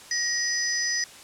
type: tone cluster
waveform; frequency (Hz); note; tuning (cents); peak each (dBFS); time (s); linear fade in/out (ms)
sine; 1889 / 4991 / 5950; A#6 / D#8 / F#8; +22 / +5 / +9; -28; 0.11-1.04; 2
effects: white hiss -46 dBFS RMS until 1.23 s + low-pass 9000 Hz 12 dB/octave